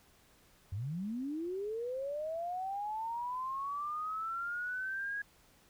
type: linear sweep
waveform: sine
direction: up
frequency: 87 to 1661.2 Hz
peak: -35 dBFS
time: 0.72-5.22 s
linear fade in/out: 5 ms
effects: pink hiss -65 dBFS RMS until 5.69 s